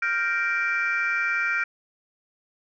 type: chord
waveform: sine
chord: G minor seventh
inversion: third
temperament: equal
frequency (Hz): 1396.9 / 1568 / 1864.7 / 2349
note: F6 / G6 / Bb6 / D7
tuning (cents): 0 / 0 / 0 / 0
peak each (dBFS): -25 / -28 / -30 / -26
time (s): 0.02-1.64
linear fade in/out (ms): 5
effects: tanh soft clip ceiling -15 dBFS